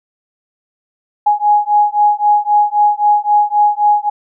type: beating tone pair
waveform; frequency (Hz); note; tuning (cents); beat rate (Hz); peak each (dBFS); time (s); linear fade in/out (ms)
sine; 830.6 / 834.4; G#5 / G#5; 0 / +8; 3.8; -12; 1.26-4.1; 10
effects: none